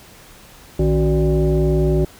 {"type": "tone with frequency modulation", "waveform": "sine", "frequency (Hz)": 155.3, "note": "D#3", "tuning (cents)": -3, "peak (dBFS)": -13, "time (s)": [0.79, 2.05], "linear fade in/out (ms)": 5, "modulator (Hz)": 216, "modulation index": 1.4, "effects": ["pink hiss -44 dBFS RMS until 2.19 s"]}